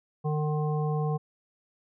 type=harmonic tone; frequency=151.6 Hz; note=D#3; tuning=45 cents flat; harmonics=1 / 3 / 5 / 7; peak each=-26 / -33 / -36 / -40 dBFS; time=0.24-1.18 s; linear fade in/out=20 ms; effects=none